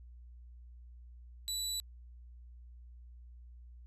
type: tone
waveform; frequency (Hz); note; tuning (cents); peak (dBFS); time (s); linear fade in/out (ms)
25% pulse; 3951; B7; 0; -31; 1.48-1.8; 0
effects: added 60 Hz sine -50 dBFS peak until 3.86 s + resampled to 32000 Hz